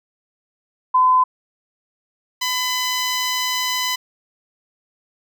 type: tone pair in turn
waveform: sine / 10% pulse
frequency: 1018 / 1006.3 Hz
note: C6 / B5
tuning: -48 / +32 cents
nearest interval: unison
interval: 20 cents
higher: first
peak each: -11 dBFS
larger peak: neither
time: 0.94-1.24 / 2.41-3.96 s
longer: second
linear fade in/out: 10 ms
effects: none